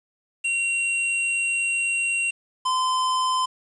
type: tone pair in turn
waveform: square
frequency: 2748 / 1027.3 Hz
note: F7 / C6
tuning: -29 / -32 cents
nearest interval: octave + perfect fourth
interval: 1703 cents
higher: first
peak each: -22 / -21 dBFS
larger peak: second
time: 0.44-2.31 / 2.65-3.46 s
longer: first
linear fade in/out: 10 ms
effects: resampled to 22050 Hz + 8-bit